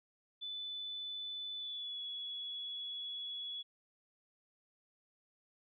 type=tone with pitch glide; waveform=sine; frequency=3497 to 3378 Hz; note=A7 to G#7; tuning=-11 to +29 cents; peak=-40 dBFS; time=0.41-3.63 s; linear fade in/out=20 ms; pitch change=-60 cents; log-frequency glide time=1.57-2.01 s; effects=none